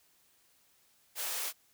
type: high-pass noise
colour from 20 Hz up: white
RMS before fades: -36 dBFS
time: 1.15-1.53 s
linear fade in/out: 50 ms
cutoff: 430 Hz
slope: 24 dB/octave
effects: white hiss -68 dBFS RMS until 1.73 s